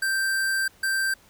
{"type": "tone pair in turn", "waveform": "square", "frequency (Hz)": [1568, 1568], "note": ["G6", "G6"], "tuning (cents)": [0, 0], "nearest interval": "unison", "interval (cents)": 0, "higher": "neither", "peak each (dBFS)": -23, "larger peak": "neither", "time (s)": [[0.02, 0.68], [0.83, 1.14]], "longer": "first", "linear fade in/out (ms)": 5, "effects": ["pink hiss -56 dBFS RMS until 1.29 s"]}